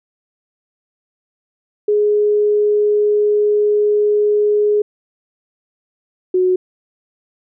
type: tone pair in turn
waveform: sine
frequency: 417.5 / 367.8 Hz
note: G#4 / F#4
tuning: +9 / -10 cents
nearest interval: major second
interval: 219 cents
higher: first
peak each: -11 dBFS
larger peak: neither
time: 1.88-4.82 / 6.34-6.56 s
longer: first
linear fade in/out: 5 ms
effects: none